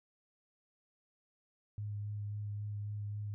sine tone with vibrato, 103.7 Hz, G#2, 2 cents flat, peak -37 dBFS, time 1.78-3.34 s, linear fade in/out 0 ms, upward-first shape sine, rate 3.7 Hz, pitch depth 13 cents each way, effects none

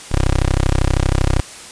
15% pulse tone, 32.7 Hz, C1, in tune, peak -7 dBFS, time 0.11-1.41 s, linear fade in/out 10 ms, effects white hiss -35 dBFS RMS until 1.71 s + resampled to 22050 Hz

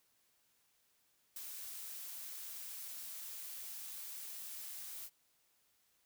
blue noise with ADSR envelope, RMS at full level -45 dBFS, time 1.36-5.1 s, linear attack 4 ms, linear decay 30 ms, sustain -2 dB, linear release 53 ms, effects white hiss -75 dBFS RMS until 6.05 s

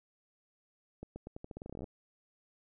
accelerating click train, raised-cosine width 2 ms, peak -30 dBFS, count 18, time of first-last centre 1.03-1.842 s, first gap 130 ms, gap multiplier 0.85, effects none

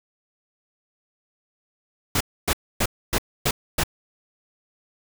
pink noise bursts, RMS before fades -21 dBFS, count 6, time 2.15-3.836 s, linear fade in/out 5 ms, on 56 ms, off 270 ms, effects none

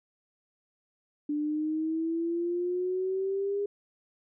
sine exponential sweep, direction up, 293.7 to 408.1 Hz, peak -27 dBFS, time 1.29-3.66 s, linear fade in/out 5 ms, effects none

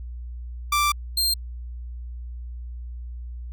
sawtooth tone pair in turn, 1174.7 / 4186 Hz, D6 / C8, 0 / 0 cents, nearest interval octave + minor seventh, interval 2200 cents, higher second, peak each -15 / -17 dBFS, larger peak first, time 0.72-0.92 / 1.17-1.34 s, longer first, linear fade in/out 5 ms, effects added 60 Hz sine -32 dBFS peak until 3.52 s

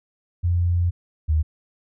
sine tone pair in turn, 87.31 / 77.78 Hz, F2 / D#2, 0 / 0 cents, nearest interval major second, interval 200 cents, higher first, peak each -17 / -16 dBFS, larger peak second, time 0.43-0.91 / 1.28-1.43 s, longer first, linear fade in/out 20 ms, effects none

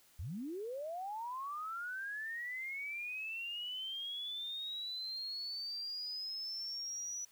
sine linear sweep, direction up, 64.5 to 5920 Hz, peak -39 dBFS, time 0.19-7.25 s, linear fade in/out 5 ms, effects white hiss -66 dBFS RMS until 7.31 s

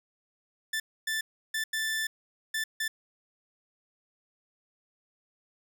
sawtooth tone bursts at uneven times, 1763 Hz, A6, 3 cents sharp, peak -25 dBFS, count 6, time 0.73-0.8 / 1.07-1.21 / 1.54-1.64 / 1.73-2.07 / 2.54-2.64 / 2.8-2.88 s, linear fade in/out 5 ms, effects none

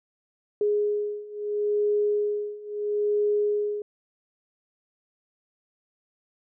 sine beating tone pair, 415.3 / 416.05 Hz, G#4 / G#4, 0 / +3 cents, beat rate 0.75 Hz, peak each -27 / -25 dBFS, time 0.61-3.82 s, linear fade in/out 2 ms, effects none

